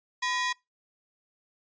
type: ring-modulated tone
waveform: sawtooth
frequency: 1453 Hz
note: F#6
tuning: 32 cents flat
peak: -20 dBFS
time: 0.22-0.53 s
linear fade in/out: 10 ms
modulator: 448 Hz
effects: noise-tail reverb RT60 0.2 s tail -24 dB re dry + resampled to 16000 Hz